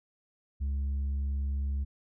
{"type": "tone with tanh clipping", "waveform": "sine", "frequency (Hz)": 69.3, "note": "C#2", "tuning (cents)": 0, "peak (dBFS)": -29, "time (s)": [0.6, 1.85], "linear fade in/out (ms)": 20, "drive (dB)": 3, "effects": []}